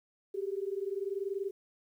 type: tone pair together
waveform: sine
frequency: 385.7 / 406.1 Hz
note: G4 / G#4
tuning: -28 / -39 cents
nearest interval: minor second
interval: 89 cents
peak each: -35 / -36 dBFS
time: 0.34-1.51 s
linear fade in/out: 10 ms
effects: 11-bit